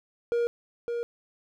triangle tone with echo, 472.7 Hz, A#4, 24 cents sharp, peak -21 dBFS, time 0.32-0.47 s, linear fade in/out 0 ms, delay 560 ms, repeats 1, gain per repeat -5 dB, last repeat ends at 1.03 s, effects none

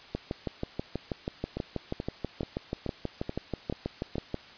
two click trains, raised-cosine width 2 ms, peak -17 / -19 dBFS, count 27 / 7, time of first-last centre 0.15-4.344 / 1.57-4.156 s, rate 6.2 / 2.32 Hz, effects white hiss -50 dBFS RMS until 4.57 s + resampled to 11025 Hz

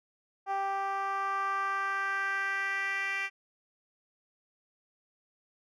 10% pulse tone with band-pass filter sweep, 392 Hz, G4, in tune, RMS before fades -32 dBFS, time 0.46-3.3 s, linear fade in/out 50 ms, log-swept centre 800 to 2300 Hz, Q 3, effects none

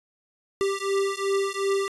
square beating tone pair, 392 / 394.7 Hz, G4 / G4, 0 / +12 cents, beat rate 2.7 Hz, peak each -27 dBFS, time 0.61-1.88 s, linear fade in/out 0 ms, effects resampled to 24000 Hz

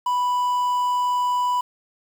triangle tone with quantisation, 987.8 Hz, B5, in tune, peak -17 dBFS, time 0.06-1.61 s, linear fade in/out 5 ms, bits 7, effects none

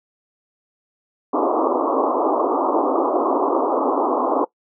pink band-pass noise, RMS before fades -19 dBFS, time 1.33-4.45 s, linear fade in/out 10 ms, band 260 to 1200 Hz, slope 96 dB/octave, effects noise-tail reverb RT60 0.1 s tail -20 dB re dry

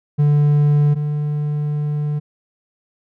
triangle tone pair in turn, 146.83 / 148.36 Hz, D3 / D3, 0 / +18 cents, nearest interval unison, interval 18 cents, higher second, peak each -9 / -16 dBFS, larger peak first, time 0.18-0.95 / 0.95-2.2 s, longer second, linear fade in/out 20 ms, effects none

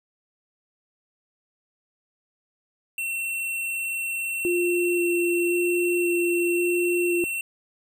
square tone, 2711 Hz, E7, 48 cents sharp, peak -27 dBFS, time 2.98-7.41 s, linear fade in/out 2 ms
sine tone with vibrato, 349.2 Hz, F4, in tune, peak -21 dBFS, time 4.45-7.24 s, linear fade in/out 0 ms, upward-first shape square, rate 0.94 Hz, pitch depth 9 cents each way
effects none

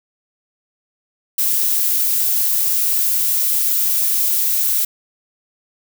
violet noise, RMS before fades -17 dBFS, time 1.38-4.85 s, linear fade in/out 5 ms, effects none

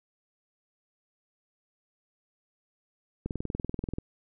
click train, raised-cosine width 3 ms, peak -19 dBFS, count 16, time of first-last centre 3.26-3.985 s, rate 20.7 Hz, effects none

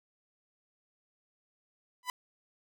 sawtooth tone with exponential growth, 997 Hz, B5, 16 cents sharp, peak -24 dBFS, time 2.03-2.1 s, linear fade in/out 1 ms, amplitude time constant 15 ms, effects none

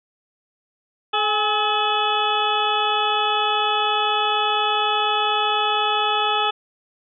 harmonic tone with a mistuned harmonic, 427.9 Hz, A4, 48 cents flat, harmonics 1 / 2 / 3 / 4 / 6 / 7 / 8, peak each -28 / -22 / -23 / -33 / -28 / -28 / -26 dBFS, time 1.13-6.51 s, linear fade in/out 10 ms, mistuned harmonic 2, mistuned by -54 cents, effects none

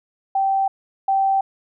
sine tone pair in turn, 778 / 778 Hz, G5 / G5, -13 / -13 cents, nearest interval unison, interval 0 cents, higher neither, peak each -16 / -15 dBFS, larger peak second, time 0.35-0.68 / 1.08-1.41 s, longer neither, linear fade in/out 5 ms, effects none

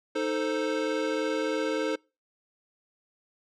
square chord, A diminished, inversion second, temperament equal, 311.1 / 440 / 523.3 Hz, Eb4 / A4 / C5, 0 / 0 / 0 cents, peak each -32 / -31 / -32 dBFS, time 0.15-1.96 s, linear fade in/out 10 ms, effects noise-tail reverb RT60 0.3 s tail -26 dB re dry + low-pass 5000 Hz 12 dB/octave

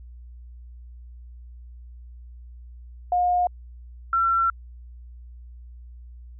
sine tone pair in turn, 715 / 1353.6 Hz, F5 / E6, +41 / +45 cents, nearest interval major seventh, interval 1104 cents, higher second, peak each -18 dBFS, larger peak neither, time 3.12-3.47 / 4.13-4.5 s, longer second, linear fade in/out 2 ms, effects added 60 Hz sine -40 dBFS peak until 6.39 s

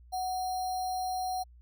sine tone with sample-and-hold, 740 Hz, F#5, in tune, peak -30 dBFS, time 0.12-1.44 s, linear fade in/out 20 ms, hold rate 4900 Hz, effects added 60 Hz sine -52 dBFS peak until 1.61 s

